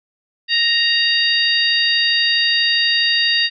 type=harmonic tone; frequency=932.3 Hz; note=A#5; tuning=in tune; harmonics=2 / 3 / 4 / 5; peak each=-19 / -19 / -19 / -19 dBFS; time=0.48-3.5 s; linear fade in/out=50 ms; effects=none